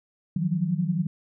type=tone cluster; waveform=sine; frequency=157 / 175.5 / 186.5 Hz; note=D#3 / F3 / F#3; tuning=+16 / +9 / +14 cents; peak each=-27 dBFS; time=0.36-1.07 s; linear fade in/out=5 ms; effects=none